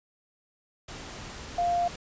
sine tone in noise, 698.5 Hz, F5, in tune, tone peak -23 dBFS, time 1.58-1.88 s, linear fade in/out 5 ms, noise pink, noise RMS -41 dBFS, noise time 0.88-1.96 s, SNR +15 dB, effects resampled to 16000 Hz

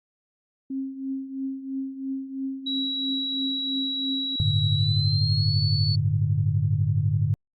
sine tone with tremolo, 268.1 Hz, C4, 42 cents sharp, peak -25 dBFS, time 0.7-4.36 s, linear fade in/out 5 ms, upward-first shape triangle, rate 3 Hz, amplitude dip 75%
sine tone with pitch glide, 3889 to 4442 Hz, B7 to C#8, -27 to +3 cents, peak -26 dBFS, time 2.66-5.96 s, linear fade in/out 10 ms, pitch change +230 cents, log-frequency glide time 4.75-5.57 s
sine chord, G suspended second, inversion none, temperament equal, 98 / 110 / 146.83 Hz, G2 / A2 / D3, 0 / 0 / 0 cents, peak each -24 dBFS, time 4.4-7.34 s, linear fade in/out 0 ms
effects tanh soft clip ceiling -9 dBFS + Opus 48 kbps

